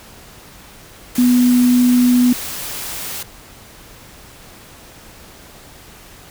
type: tone in noise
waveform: sine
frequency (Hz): 246.9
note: B3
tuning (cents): 0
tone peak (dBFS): -9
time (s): 1.18-2.33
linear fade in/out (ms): 5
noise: white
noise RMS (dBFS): -27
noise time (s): 1.15-3.23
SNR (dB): +15
effects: pink hiss -41 dBFS RMS until 6.3 s